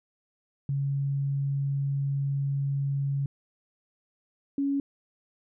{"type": "tone pair in turn", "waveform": "sine", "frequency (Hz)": [139.2, 279], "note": ["C#3", "C#4"], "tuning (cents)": [8, 11], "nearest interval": "octave", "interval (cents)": 1203, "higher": "second", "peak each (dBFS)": [-25, -24], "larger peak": "second", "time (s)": [[0.69, 3.26], [4.58, 4.8]], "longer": "first", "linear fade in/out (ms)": 2, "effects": []}